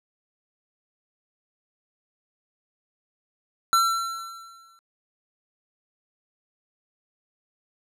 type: tone with exponential decay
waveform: square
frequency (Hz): 1349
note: E6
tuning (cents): +40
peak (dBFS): -16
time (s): 3.73-4.79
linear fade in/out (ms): 0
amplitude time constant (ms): 230
effects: low-pass 12000 Hz 12 dB/octave